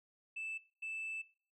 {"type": "tone bursts at uneven times", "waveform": "sine", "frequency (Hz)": 2637, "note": "E7", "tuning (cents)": 0, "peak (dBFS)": -38, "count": 2, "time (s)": [[0.36, 0.58], [0.82, 1.22]], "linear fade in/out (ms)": 10, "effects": ["noise-tail reverb RT60 0.4 s tail -19 dB re dry", "tanh soft clip ceiling -37 dBFS"]}